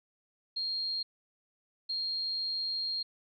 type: tone bursts at uneven times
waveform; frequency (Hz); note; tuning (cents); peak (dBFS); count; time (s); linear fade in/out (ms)
sine; 4227; C8; +17; -31; 2; 0.56-1.03 / 1.89-3.03; 10
effects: none